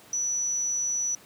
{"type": "tone", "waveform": "sine", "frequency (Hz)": 5920, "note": "F#8", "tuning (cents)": 0, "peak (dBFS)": -25, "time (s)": [0.13, 1.15], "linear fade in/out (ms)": 2, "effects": ["pink hiss -52 dBFS RMS until 1.25 s", "high-pass 150 Hz 12 dB/octave"]}